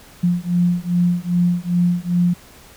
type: beating tone pair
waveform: sine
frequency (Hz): 174.61 / 177.11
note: F3 / F3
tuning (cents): 0 / +25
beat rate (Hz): 2.5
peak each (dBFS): -18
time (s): 0.23-2.34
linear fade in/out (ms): 10
effects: pink hiss -45 dBFS RMS until 2.76 s